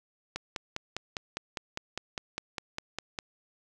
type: click train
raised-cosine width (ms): 0.2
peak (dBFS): -16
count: 15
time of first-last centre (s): 0.36-3.188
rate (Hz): 4.95
effects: none